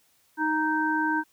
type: harmonic tone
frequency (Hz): 311.1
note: D#4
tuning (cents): 0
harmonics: 1 / 3 / 5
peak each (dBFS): -27 / -27 / -27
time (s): 0.37-1.24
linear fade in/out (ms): 50
effects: white hiss -65 dBFS RMS until 1.32 s